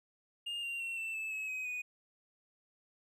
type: tone with pitch steps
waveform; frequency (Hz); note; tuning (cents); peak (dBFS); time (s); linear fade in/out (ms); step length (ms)
triangle; 2823 / 2771 / 2721 / 2671 / 2622 / 2574 / 2527 / 2480; F7 / F7 / F7 / E7 / E7 / E7 / D#7 / D#7; +18 / -14 / -46 / +22 / -10 / -42 / +26 / -6; -35; 0.46-1.82; 10; 170
effects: none